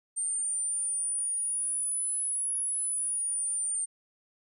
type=exponential two-way sweep; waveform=sine; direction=up then down; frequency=8860 to 10360 to 8860 Hz; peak=-28 dBFS; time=0.16-3.86 s; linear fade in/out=20 ms; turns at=2.58 s; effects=none